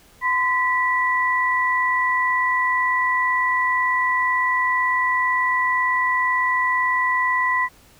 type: tone pair together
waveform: sine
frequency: 1020 / 1958 Hz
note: C6 / B6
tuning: -44 / -15 cents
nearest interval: major seventh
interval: 1129 cents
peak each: -20 dBFS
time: 0.21-7.69 s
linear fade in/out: 50 ms
effects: pink hiss -52 dBFS RMS until 7.99 s